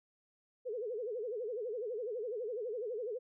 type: tone with vibrato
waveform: sine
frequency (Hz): 458.6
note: A#4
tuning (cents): -28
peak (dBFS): -36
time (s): 0.65-3.19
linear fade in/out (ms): 20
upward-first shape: sine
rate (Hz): 12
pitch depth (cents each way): 190
effects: none